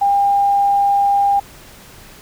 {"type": "tone", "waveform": "sine", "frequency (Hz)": 802, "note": "G5", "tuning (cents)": 39, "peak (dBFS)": -11, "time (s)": [0.01, 1.4], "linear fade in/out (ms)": 10, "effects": ["pink hiss -41 dBFS RMS until 2.21 s"]}